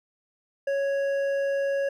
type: tone with hard clipping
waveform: sine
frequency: 554.4 Hz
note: C#5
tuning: in tune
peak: -25 dBFS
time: 0.67-1.89 s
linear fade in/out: 5 ms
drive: 7 dB
effects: none